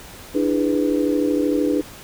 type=chord; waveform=sine; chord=E dominant seventh; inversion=third; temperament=just; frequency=296.7 / 329.6 / 412 / 494.4 Hz; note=D4 / E4 / G#4 / B4; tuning=+18 / 0 / -14 / +2 cents; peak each=-19 / -25 / -24 / -24 dBFS; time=0.34-1.82 s; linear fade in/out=20 ms; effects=pink hiss -40 dBFS RMS until 2.03 s